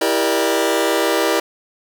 sawtooth chord, E half-diminished seventh, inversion none, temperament just, 329.6 / 395.6 / 474.7 / 593.3 Hz, E4 / G4 / Bb4 / D5, 0 / +16 / +31 / +18 cents, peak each -17 dBFS, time 0.01-1.4 s, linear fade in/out 5 ms, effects none

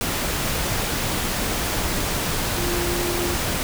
sine tone in noise, 349.2 Hz, F4, in tune, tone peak -26 dBFS, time 2.58-3.34 s, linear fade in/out 0 ms, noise pink, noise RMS -24 dBFS, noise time 0.01-3.63 s, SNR -5 dB, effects none

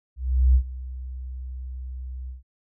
sine tone with ADSR envelope, 63.7 Hz, C2, 46 cents flat, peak -12 dBFS, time 0.16-2.43 s, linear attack 390 ms, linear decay 77 ms, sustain -19 dB, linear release 140 ms, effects none

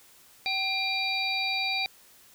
harmonic tone with a mistuned harmonic, 770 Hz, G5, 31 cents flat, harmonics 1 / 3 / 5 / 6, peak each -34 / -29 / -32 / -33 dBFS, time 0.46-1.86 s, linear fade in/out 0 ms, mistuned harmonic 3, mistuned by +60 cents, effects white hiss -56 dBFS RMS until 2.34 s

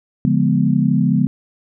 sine chord, D diminished seventh, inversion none, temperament equal with one note detuned, 143.4 / 174.61 / 207.7 / 246.9 Hz, D3 / F3 / Ab3 / Cb4, -41 / 0 / 0 / 0 cents, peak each -18 dBFS, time 0.25-1.27 s, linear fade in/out 0 ms, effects none

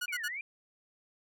sawtooth tone bursts, 1455 Hz, F#6, 29 cents flat, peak -29 dBFS, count 3, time 0.01-0.284 s, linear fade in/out 10 ms, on 50 ms, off 62 ms
sine exponential two-way sweep, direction down then up, 2449 to 1666 to 2449 Hz, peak -36 dBFS, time 0.08-0.41 s, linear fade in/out 2 ms, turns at 0.25 s
effects none

